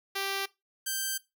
5% pulse tone pair in turn, 392 / 1565 Hz, G4 / G6, 0 / -3 cents, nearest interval 2 octaves, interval 2397 cents, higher second, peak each -19 dBFS, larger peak neither, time 0.15-0.46 / 0.86-1.18 s, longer second, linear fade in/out 10 ms, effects noise-tail reverb RT60 0.2 s tail -19 dB re dry

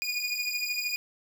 25% pulse beating tone pair, 2444 / 2457 Hz, D#7 / D#7, -32 / -22 cents, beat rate 13 Hz, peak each -28 dBFS, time 0.02-0.96 s, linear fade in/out 0 ms, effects none

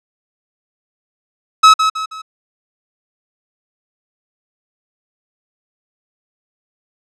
45% pulse tone with echo, 1287 Hz, E6, 42 cents flat, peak -3 dBFS, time 1.63-1.74 s, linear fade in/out 10 ms, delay 160 ms, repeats 3, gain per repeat -8 dB, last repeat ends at 2.22 s, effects low-pass 6000 Hz 12 dB/octave

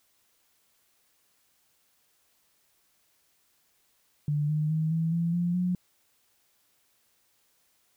sine tone with pitch steps, 147.7 / 152.64 / 157.75 / 163.03 / 168.49 / 174.13 / 179.96 Hz, D3 / D#3 / D#3 / E3 / E3 / F3 / F#3, +10 / -33 / +24 / -19 / +38 / -5 / -48 cents, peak -24 dBFS, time 4.28-5.75 s, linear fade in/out 2 ms, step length 210 ms, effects white hiss -69 dBFS RMS until 7.96 s

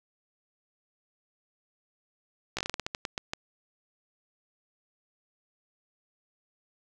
slowing click train, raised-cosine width 0.2 ms, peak -14 dBFS, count 13, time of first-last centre 2.57-3.335 s, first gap 16 ms, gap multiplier 1.23, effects none

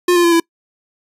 square tone with pitch steps, 355.4 / 348.1 / 340.9 / 333.9 Hz, F4 / F4 / F4 / E4, +30 / -6 / -42 / +22 cents, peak -10 dBFS, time 0.08-0.4 s, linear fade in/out 5 ms, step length 80 ms, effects noise-tail reverb RT60 0.1 s tail -26 dB re dry + resampled to 32000 Hz

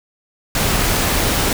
pink noise, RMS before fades -17 dBFS, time 0.55-1.53 s, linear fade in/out 2 ms, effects none

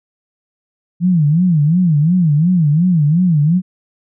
sine tone with vibrato, 163.6 Hz, E3, 13 cents flat, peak -9 dBFS, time 1-3.62 s, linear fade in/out 50 ms, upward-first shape sine, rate 2.8 Hz, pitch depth 210 cents each way, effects none

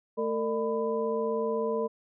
sine tone cluster, 220.2 / 454 / 601 / 1000 Hz, A3 / A#4 / D5 / B5, +2 / -46 / +40 / +21 cents, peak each -35 / -28 / -34 / -36 dBFS, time 0.17-1.88 s, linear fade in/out 20 ms, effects none

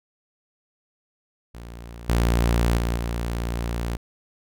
sawtooth tone with level steps, 58.27 Hz, A#1, in tune, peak -33 / -14 / -18 / -21 dBFS, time 1.54-3.97 s, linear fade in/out 10 ms, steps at 2.09 / 2.77 / 2.96 s, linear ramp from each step 5 ms, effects none

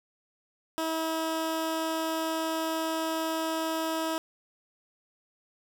15% pulse tone, 322.2 Hz, E4, 39 cents flat, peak -22 dBFS, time 0.78-4.18 s, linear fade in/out 0 ms, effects none

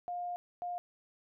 sine tone bursts at uneven times, 708 Hz, F5, 23 cents sharp, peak -35 dBFS, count 2, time 0.08-0.36 / 0.62-0.78 s, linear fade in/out 0 ms, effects none

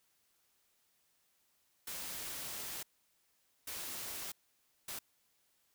white noise bursts at uneven times, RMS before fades -43 dBFS, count 3, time 1.87-2.83 / 3.67-4.32 / 4.88-4.99 s, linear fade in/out 5 ms, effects white hiss -75 dBFS RMS until 5.74 s

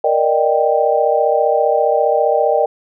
sine chord, Eb major seventh, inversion second, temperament equal, 466.2 / 587.3 / 622.3 / 784 Hz, Bb4 / D5 / Eb5 / G5, 0 / 0 / 0 / 0 cents, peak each -17 dBFS, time 0.04-2.66 s, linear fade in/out 5 ms, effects none

